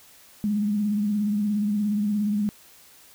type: tone with vibrato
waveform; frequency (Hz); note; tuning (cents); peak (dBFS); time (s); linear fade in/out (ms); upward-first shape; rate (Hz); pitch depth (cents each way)
sine; 207.7; G#3; 0; -21; 0.44-2.49; 0; triangle; 17; 61
effects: white hiss -52 dBFS RMS until 3.14 s